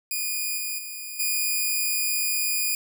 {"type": "tone with level steps", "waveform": "5% pulse", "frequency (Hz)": 2451, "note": "D#7", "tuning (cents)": -27, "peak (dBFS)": [-16, -18, -24, -13], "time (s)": [0.11, 2.75], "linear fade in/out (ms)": 2, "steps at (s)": [0.57, 0.78, 1.19], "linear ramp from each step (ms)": 10, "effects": []}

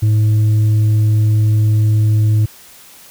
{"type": "tone with tanh clipping", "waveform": "sine", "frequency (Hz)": 107.4, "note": "A2", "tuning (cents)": -41, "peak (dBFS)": -10, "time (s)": [0.02, 2.46], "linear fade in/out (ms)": 10, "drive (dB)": 3, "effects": ["white hiss -41 dBFS RMS until 3.1 s"]}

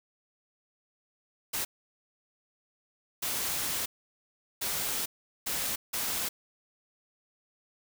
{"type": "noise bursts at uneven times", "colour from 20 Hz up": "white", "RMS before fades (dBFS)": -32, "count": 5, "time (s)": [[1.53, 1.65], [3.22, 3.86], [4.61, 5.06], [5.46, 5.76], [5.93, 6.29]], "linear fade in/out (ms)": 10, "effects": []}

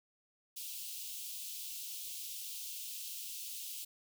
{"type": "high-pass noise", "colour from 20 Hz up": "white", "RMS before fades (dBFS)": -44, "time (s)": [0.56, 3.85], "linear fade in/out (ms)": 10, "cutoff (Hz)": 2700, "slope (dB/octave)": 48, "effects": []}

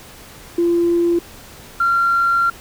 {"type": "tone pair in turn", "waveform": "sine", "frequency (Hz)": [343, 1376.8], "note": ["F4", "F6"], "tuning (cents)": [-31, -25], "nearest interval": "2 octaves", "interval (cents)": 2406, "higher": "second", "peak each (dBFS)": -12, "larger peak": "neither", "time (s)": [[0.58, 1.19], [1.8, 2.5]], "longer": "second", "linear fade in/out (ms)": 5, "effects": ["tanh soft clip ceiling -8 dBFS", "pink hiss -40 dBFS RMS until 2.6 s"]}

